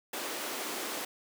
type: high-pass noise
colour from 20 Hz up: pink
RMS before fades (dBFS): -37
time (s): 0.13-1.05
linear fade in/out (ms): 5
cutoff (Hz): 270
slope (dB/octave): 24
effects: none